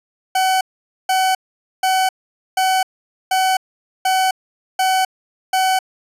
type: tone bursts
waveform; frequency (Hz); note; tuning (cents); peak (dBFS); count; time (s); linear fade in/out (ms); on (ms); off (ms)
40% pulse; 754; F#5; +32; -13; 8; 0.35-5.79; 5; 260; 480
effects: resampled to 32000 Hz

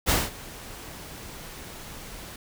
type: noise with ADSR envelope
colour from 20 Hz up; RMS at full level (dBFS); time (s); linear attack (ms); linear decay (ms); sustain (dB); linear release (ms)
pink; -20; 0.06-2.36; 37; 200; -21; 3
effects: none

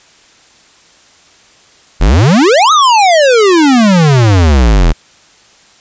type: exponential two-way sweep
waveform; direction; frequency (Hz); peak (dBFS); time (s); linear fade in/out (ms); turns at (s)
square; up then down; 37.96 to 1300 to 37.96; -5; 2-4.93; 20; 2.72
effects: white hiss -44 dBFS RMS until 5.8 s + resampled to 16000 Hz

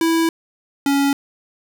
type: tone pair in turn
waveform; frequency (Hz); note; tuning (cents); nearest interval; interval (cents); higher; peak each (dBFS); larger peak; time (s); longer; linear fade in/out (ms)
square; 328.8 / 279.6; E4 / C#4; -4 / +15; minor third; 281; first; -15; neither; 0.01-0.29 / 0.86-1.13; first; 2
effects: none

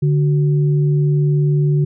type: tone pair together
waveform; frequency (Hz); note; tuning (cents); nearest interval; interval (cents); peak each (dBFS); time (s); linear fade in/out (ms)
sine; 146.83 / 370; D3 / F#4; 0 / 0; octave + major third; 1600; -12 / -24; 0.02-1.85; 10
effects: none

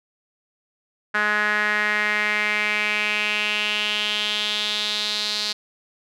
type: tone with band-pass filter sweep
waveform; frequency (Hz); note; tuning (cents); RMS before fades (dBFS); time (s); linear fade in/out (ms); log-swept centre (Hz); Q
sawtooth; 210; G#3; +19; -23; 1.14-5.53; 10; 1600 to 4300; 4.3
effects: none

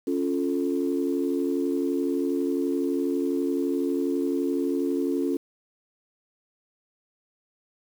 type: chord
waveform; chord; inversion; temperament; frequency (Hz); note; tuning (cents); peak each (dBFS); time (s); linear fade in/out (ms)
sine; Db augmented; none; equal; 277.2 / 349.2 / 440; Db4 / F4 / A4; 0 / 0 / 0; -25 / -27 / -30; 0.07-5.37; 5
effects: tanh soft clip ceiling -14 dBFS + 8-bit

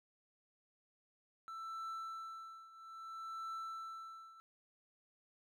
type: tone with tremolo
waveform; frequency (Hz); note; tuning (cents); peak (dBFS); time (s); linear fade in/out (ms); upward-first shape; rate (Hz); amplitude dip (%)
triangle; 1329; E6; +14; -39; 1.48-4.4; 0; triangle; 0.61; 85
effects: none

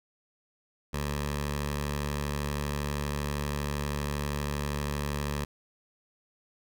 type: tone with notch filter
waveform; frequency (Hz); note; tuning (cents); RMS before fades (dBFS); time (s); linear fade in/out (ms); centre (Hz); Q
10% pulse; 72.6; D2; -19; -32; 0.93-5.45; 10; 310; 1.3
effects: none

